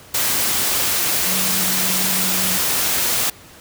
sine tone in noise, 186.5 Hz, F#3, 14 cents sharp, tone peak -28 dBFS, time 1.27-2.58 s, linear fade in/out 5 ms, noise white, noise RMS -19 dBFS, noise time 0.14-3.3 s, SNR -12 dB, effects pink hiss -43 dBFS RMS until 3.6 s + high-pass 60 Hz 12 dB/octave

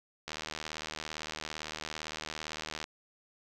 click train, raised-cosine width 0.2 ms, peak -20 dBFS, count 200, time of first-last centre 0.28-2.841 s, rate 77.7 Hz, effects none

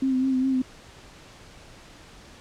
sine tone with vibrato, 261.6 Hz, C4, in tune, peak -20 dBFS, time 0.02-0.62 s, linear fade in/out 5 ms, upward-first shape sine, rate 4.9 Hz, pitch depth 36 cents each way, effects pink hiss -48 dBFS RMS until 2.4 s + low-pass 7000 Hz 12 dB/octave

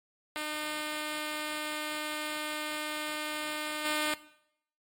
5% pulse tone with level steps, 303.7 Hz, D#4, 42 cents flat, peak -22 / -17 dBFS, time 0.36-4.14 s, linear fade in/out 0 ms, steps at 3.84 s, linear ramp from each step 20 ms, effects noise-tail reverb RT60 0.7 s tail -17 dB re dry + MP3 64 kbps

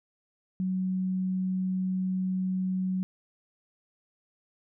sine tone, 186.3 Hz, F#3, 12 cents sharp, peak -26 dBFS, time 0.6-3.03 s, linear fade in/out 0 ms, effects none

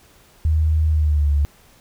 sine tone with pitch glide, 78.3 to 72.22 Hz, D#2 to D2, +11 to -28 cents, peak -14 dBFS, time 0.45-1.45 s, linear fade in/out 0 ms, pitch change -139 cents, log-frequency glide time 0.89-1.3 s, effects pink hiss -52 dBFS RMS until 1.8 s

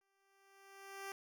10% pulse tone with exponential growth, 392 Hz, G4, in tune, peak -34 dBFS, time 0.01-1.12 s, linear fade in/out 1 ms, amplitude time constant 240 ms, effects none

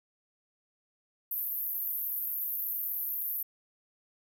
white band-pass noise, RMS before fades -34 dBFS, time 1.31-3.43 s, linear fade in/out 5 ms, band 12000 to 15000 Hz, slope 96 dB/octave, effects none

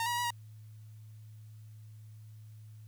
sawtooth tone with pitch steps, 916 / 963 / 957 / 970 / 950 Hz, A#5 / B5 / A#5 / B5 / A#5, -31 / -44 / +45 / -31 / +33 cents, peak -27 dBFS, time 0-0.305 s, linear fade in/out 2 ms, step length 61 ms, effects added 108 Hz sine -48 dBFS peak until 2.87 s + white hiss -70 dBFS RMS until 2.87 s

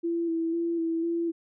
sine tone with vibrato, 333.3 Hz, E4, 19 cents sharp, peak -25 dBFS, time 0.03-1.32 s, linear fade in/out 20 ms, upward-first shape square, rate 2 Hz, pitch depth 22 cents each way, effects none

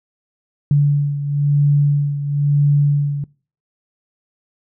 sine beating tone pair, 144 / 145 Hz, D3 / D3, -34 / -22 cents, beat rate 1 Hz, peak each -13 / -19 dBFS, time 0.71-3.24 s, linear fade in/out 2 ms, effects noise-tail reverb RT60 0.4 s tail -24 dB re dry

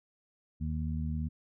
harmonic tone, 77.78 Hz, D#2, in tune, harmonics 1 / 2 / 3, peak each -33 / -36 / -38 dBFS, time 0.6-1.29 s, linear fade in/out 20 ms, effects none

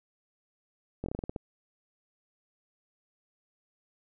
slowing click train, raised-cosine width 2 ms, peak -21 dBFS, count 9, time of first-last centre 1.04-1.362 s, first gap 21 ms, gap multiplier 1.18, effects none

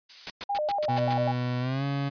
violet noise, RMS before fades -33 dBFS, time 0.09-0.31 s, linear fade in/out 10 ms
white noise bursts, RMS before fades -32 dBFS, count 7, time 0.27-1.133 s, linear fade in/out 0 ms, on 29 ms, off 110 ms
sine tone with vibrato, 698.5 Hz, F5, in tune, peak -25 dBFS, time 0.49-1.32 s, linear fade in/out 10 ms, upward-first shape square, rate 5.1 Hz, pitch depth 250 cents each way
30% pulse tone with pitch glide, 124 to 139.99 Hz, B2 to C#3, +7 to +17 cents, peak -24 dBFS, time 0.88-2.1 s, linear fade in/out 20 ms, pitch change +210 cents, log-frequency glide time 1.6-1.84 s
effects resampled to 11025 Hz

